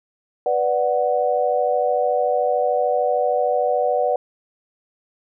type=chord; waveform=sine; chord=B minor; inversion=none; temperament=equal; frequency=493.9 / 587.3 / 740 Hz; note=B4 / D5 / F#5; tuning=0 / 0 / 0 cents; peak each=-21 dBFS; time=0.46-4.16 s; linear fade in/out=2 ms; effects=none